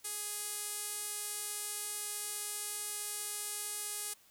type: tone with band-pass filter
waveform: sawtooth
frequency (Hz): 415.3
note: G#4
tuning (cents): 0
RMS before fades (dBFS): -40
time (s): 0.04-4.14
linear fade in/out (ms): 10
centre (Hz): 10000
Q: 2.1
effects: white hiss -64 dBFS RMS until 4.3 s